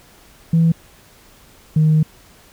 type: tone pair in turn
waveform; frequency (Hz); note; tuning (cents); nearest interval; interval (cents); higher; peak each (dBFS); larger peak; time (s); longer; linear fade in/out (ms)
sine; 164.81 / 155.56; E3 / D#3; 0 / 0; minor second; 100; first; -9; neither; 0.53-0.72 / 1.76-2.03; second; 5
effects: tanh soft clip ceiling -7 dBFS + pink hiss -48 dBFS RMS until 2.52 s